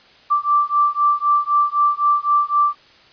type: beating tone pair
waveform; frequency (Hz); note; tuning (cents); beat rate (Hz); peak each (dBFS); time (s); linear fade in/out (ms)
sine; 1170 / 1173.9; D6 / D6; -7 / -1; 3.9; -17; 0.3-2.75; 20
effects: white hiss -49 dBFS RMS until 3.12 s + resampled to 11025 Hz